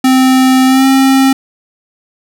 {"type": "tone with pitch glide", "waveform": "square", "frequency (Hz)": [260, 267.3], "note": ["C4", "C4"], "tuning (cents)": [-11, 37], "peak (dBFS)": -6, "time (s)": [0.04, 1.33], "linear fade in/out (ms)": 5, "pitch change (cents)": 48, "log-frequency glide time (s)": [0.66, 0.86], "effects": []}